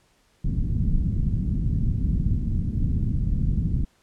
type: low-pass noise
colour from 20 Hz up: pink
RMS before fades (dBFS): -23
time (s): 0.44-3.85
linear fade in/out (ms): 10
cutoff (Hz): 210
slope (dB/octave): 24
effects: pink hiss -63 dBFS RMS until 4.02 s + low-pass 10000 Hz 12 dB/octave